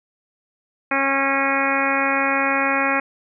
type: harmonic tone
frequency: 273.5 Hz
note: C#4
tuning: 23 cents flat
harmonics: 1 / 2 / 3 / 4 / 5 / 6 / 7 / 8 / 9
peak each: -26 / -26 / -26 / -26 / -26 / -26 / -26 / -26 / -26 dBFS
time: 0.91-3 s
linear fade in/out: 5 ms
effects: none